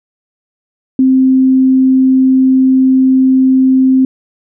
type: tone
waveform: sine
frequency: 261.6 Hz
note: C4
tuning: in tune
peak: -5 dBFS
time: 0.99-4.05 s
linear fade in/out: 2 ms
effects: none